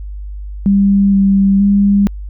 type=tone with pitch steps; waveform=sine; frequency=198.5 / 196.1 / 200.7 Hz; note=G3 / G3 / G3; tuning=+22 / +1 / +41 cents; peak=-7 dBFS; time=0.66-2.07 s; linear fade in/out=0 ms; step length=470 ms; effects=added 50 Hz sine -23 dBFS peak until 2.29 s